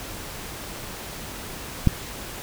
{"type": "click", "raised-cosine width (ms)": 5, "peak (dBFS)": -3, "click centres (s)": 1.873, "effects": ["pink hiss -36 dBFS RMS until 2.42 s"]}